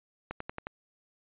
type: accelerating click train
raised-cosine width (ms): 0.5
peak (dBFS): -21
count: 5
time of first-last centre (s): 0.31-0.669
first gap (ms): 94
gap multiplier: 0.97
effects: resampled to 8000 Hz